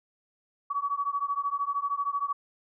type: beating tone pair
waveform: sine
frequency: 1128 / 1141 Hz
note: C#6 / C#6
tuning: +30 / +50 cents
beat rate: 13 Hz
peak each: -30 dBFS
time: 0.7-2.33 s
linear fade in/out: 10 ms
effects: none